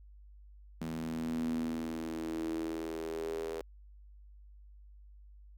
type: tone with high-pass filter sweep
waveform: sawtooth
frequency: 81 Hz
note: E2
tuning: 30 cents flat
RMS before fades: -37 dBFS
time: 0.81-3.61 s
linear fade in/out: 0 ms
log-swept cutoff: 200 to 440 Hz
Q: 7.9
effects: added 50 Hz sine -52 dBFS peak until 5.57 s